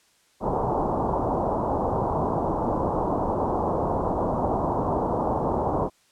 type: low-pass noise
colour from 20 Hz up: white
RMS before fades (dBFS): -25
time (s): 0.4-5.9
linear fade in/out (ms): 50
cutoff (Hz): 1000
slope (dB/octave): 48
effects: white hiss -62 dBFS RMS until 6.11 s + low-pass 9000 Hz 12 dB/octave